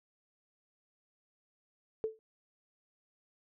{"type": "tone with exponential decay", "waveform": "sine", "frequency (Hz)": 440, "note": "A4", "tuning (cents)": 0, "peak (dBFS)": -27, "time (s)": [2.04, 2.19], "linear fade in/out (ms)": 0, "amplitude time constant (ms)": 32, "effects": []}